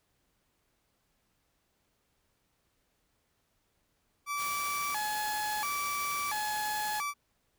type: tone with vibrato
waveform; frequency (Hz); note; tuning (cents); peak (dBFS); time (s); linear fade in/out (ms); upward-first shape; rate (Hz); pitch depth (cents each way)
30% pulse; 991; B5; +6; -29; 4.26-7.14; 50; square; 0.73; 270
type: noise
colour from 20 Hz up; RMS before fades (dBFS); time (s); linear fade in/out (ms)
white; -41; 4.36-7.03; 50
effects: pink hiss -75 dBFS RMS until 7.58 s